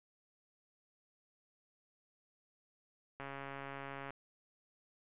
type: click train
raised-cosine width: 0.5 ms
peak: -30 dBFS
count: 126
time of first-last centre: 3.2-4.106 s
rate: 138 Hz
effects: resampled to 8000 Hz